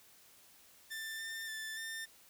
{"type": "tone with pitch steps", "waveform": "sawtooth", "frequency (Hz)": [1779, 1797, 1762, 1800], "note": ["A6", "A6", "A6", "A6"], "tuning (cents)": [19, 36, 2, 39], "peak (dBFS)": -37, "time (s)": [0.9, 2.06], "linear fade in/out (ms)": 20, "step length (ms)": 290, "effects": ["white hiss -62 dBFS RMS until 2.29 s"]}